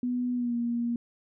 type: tone with pitch glide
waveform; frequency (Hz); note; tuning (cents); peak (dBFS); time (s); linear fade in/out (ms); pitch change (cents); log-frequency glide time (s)
sine; 246.9 to 236.7; B3 to A#3; 0 to +27; -26; 0.03-0.96; 2; -73; 0.34-0.55
effects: none